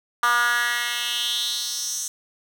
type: tone with high-pass filter sweep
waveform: 10% pulse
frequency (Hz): 239.6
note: A#3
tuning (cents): +48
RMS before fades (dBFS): -24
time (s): 0.23-2.08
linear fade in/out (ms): 2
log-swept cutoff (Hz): 1200 to 6800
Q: 3.6
effects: none